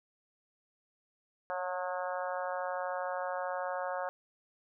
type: harmonic tone with a mistuned harmonic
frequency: 181.3 Hz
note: F#3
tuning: 35 cents flat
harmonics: 3 / 4 / 5 / 6 / 7 / 8 / 9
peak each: -37 / -39 / -41 / -43 / -44 / -45 / -46 dBFS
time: 1.5-4.09 s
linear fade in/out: 0 ms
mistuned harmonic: 3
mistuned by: +19 cents
effects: none